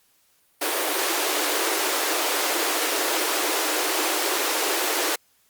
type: high-pass noise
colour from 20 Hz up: pink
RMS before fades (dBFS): -24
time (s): 0.61-5.16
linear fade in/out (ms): 10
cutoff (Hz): 300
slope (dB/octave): 96
effects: white hiss -63 dBFS RMS until 5.49 s + Opus 48 kbps